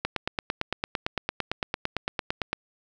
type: click train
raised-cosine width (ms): 0.3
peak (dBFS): -10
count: 23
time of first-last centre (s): 0.05-2.53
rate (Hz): 8.87
effects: none